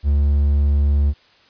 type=tone; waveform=triangle; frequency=71.7 Hz; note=D2; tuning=41 cents flat; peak=-11 dBFS; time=0.03-1.14 s; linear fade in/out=50 ms; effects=white hiss -53 dBFS RMS until 1.49 s + resampled to 11025 Hz